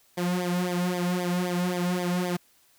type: tone with flanger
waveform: sawtooth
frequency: 178.4 Hz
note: F3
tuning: 37 cents sharp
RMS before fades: -27 dBFS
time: 0.17-2.37 s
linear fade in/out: 10 ms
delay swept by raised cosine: 0.71 to 2.61 ms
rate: 3.8 Hz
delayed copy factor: -1
effects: white hiss -62 dBFS RMS until 2.78 s